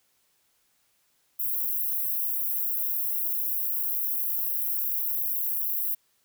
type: high-pass noise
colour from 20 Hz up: white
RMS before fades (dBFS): -28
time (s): 1.39-5.95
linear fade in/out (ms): 10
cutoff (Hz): 12000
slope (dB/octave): 48
effects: white hiss -69 dBFS RMS until 6.24 s